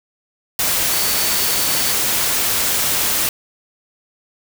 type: tone in noise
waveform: sine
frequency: 4495 Hz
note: C#8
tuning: 23 cents sharp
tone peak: -27 dBFS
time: 0.92-1.93 s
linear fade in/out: 2 ms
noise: white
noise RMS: -18 dBFS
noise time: 0.59-3.29 s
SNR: -12 dB
effects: none